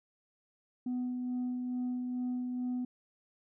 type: tone with tremolo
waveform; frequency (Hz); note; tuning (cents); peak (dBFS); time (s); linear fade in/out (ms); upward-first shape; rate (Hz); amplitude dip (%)
sine; 249.1; B3; +15; -29; 0.86-2.85; 5; sine; 2.3; 35
effects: tanh soft clip ceiling -30 dBFS